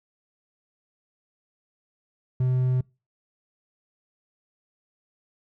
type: tone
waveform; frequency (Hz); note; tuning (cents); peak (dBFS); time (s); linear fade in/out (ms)
triangle; 127.6; C3; -43; -18; 2.4-2.81; 5
effects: noise-tail reverb RT60 0.3 s tail -26 dB re dry